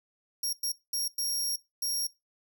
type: tone bursts at uneven times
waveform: 20% pulse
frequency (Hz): 5588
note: F8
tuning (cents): 0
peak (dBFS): -23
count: 5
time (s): 0.43-0.53 / 0.63-0.72 / 0.93-1.08 / 1.18-1.56 / 1.82-2.07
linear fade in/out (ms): 5
effects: noise-tail reverb RT60 0.2 s tail -19 dB re dry